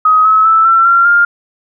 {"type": "tone with pitch steps", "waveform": "sine", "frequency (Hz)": [1262, 1289.3, 1317.1, 1345.6, 1374.6, 1404.3], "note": ["D#6", "E6", "E6", "E6", "F6", "F6"], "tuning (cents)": [24, -39, -2, 35, -28, 9], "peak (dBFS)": -5, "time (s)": [0.05, 1.25], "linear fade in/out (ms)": 5, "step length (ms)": 200, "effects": []}